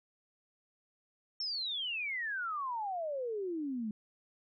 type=exponential sweep; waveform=sine; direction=down; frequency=5470 to 206.5 Hz; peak=-34 dBFS; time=1.4-3.91 s; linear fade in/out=2 ms; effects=none